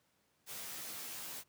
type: noise with comb filter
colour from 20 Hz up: white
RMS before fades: -45 dBFS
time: 0.46-1.44 s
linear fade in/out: 50 ms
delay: 14 ms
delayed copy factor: -0.85
effects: pink hiss -75 dBFS RMS until 1.48 s + high-pass 100 Hz 12 dB/octave